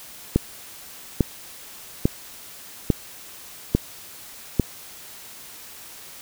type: click train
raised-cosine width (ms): 3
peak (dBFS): -3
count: 6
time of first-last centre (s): 0.36-4.597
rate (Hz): 1.18
effects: white hiss -42 dBFS RMS until 6.21 s